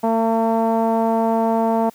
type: tone with low-pass filter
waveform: sawtooth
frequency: 226 Hz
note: A3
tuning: 47 cents sharp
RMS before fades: -18 dBFS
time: 0.03-1.9 s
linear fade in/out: 10 ms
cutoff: 810 Hz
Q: 5.5
effects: white hiss -51 dBFS RMS until 1.94 s